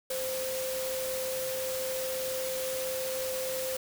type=tone in noise; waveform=sine; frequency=520 Hz; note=C5; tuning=11 cents flat; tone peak=-32 dBFS; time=0.1-3.77 s; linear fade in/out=5 ms; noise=white; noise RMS=-37 dBFS; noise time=0.1-3.77 s; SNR=+2 dB; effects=none